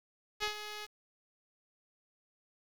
5% pulse tone with ADSR envelope, 421.1 Hz, G#4, 24 cents sharp, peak -19 dBFS, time 0.4-0.87 s, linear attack 34 ms, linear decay 100 ms, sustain -10 dB, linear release 28 ms, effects low-pass 7000 Hz 12 dB/octave + 8-bit

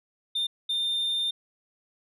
sine tone bursts at uneven times, 3611 Hz, A7, 44 cents sharp, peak -22 dBFS, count 2, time 0.35-0.47 / 0.69-1.31 s, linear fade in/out 10 ms, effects tanh soft clip ceiling -24 dBFS

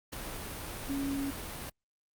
sine tone in noise, 277.2 Hz, C#4, in tune, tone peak -31 dBFS, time 0.89-1.31 s, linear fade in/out 10 ms, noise pink, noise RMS -40 dBFS, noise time 0.12-1.7 s, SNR +6 dB, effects Opus 48 kbps

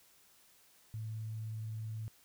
sine tone with vibrato, 110 Hz, A2, in tune, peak -38 dBFS, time 0.94-2.08 s, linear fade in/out 0 ms, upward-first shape square, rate 19 Hz, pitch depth 9 cents each way, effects white hiss -65 dBFS RMS until 2.24 s

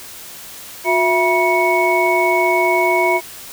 sine tone cluster, 361.3 / 663 / 965 / 2216 Hz, F#4 / E5 / B5 / C#7, -41 / +10 / -40 / -1 cents, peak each -18 dBFS, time 0.84-3.21 s, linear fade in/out 50 ms, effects white hiss -35 dBFS RMS until 3.52 s

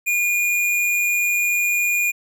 square tone, 2431 Hz, D#7, 41 cents flat, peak -18 dBFS, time 0.06-2.12 s, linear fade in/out 20 ms, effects none

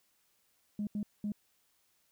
sine tone bursts at uneven times, 207.7 Hz, G#3, in tune, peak -31 dBFS, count 3, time 0.79-0.87 / 0.95-1.03 / 1.24-1.32 s, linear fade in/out 2 ms, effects tanh soft clip ceiling -29 dBFS + white hiss -73 dBFS RMS until 2.11 s

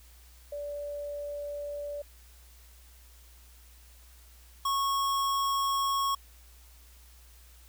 sine / square tone pair in turn, 580 / 1099.6 Hz, D5 / C#6, -22 / -14 cents, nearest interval major seventh, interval 1108 cents, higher second, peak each -34 / -27 dBFS, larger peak second, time 0.52-2.02 / 4.65-6.15 s, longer neither, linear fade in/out 5 ms, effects added 60 Hz sine -53 dBFS peak until 7.68 s + white hiss -59 dBFS RMS until 7.68 s

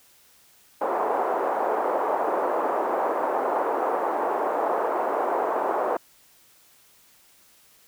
white band-pass noise, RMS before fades -25 dBFS, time 0.81-5.97 s, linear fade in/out 5 ms, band 370 to 980 Hz, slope 24 dB/octave, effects white hiss -57 dBFS RMS until 7.87 s

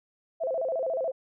sine tone with vibrato, 587.3 Hz, D5, in tune, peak -26 dBFS, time 0.4-1.12 s, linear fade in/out 20 ms, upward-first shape square, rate 14 Hz, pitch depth 200 cents each way, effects none

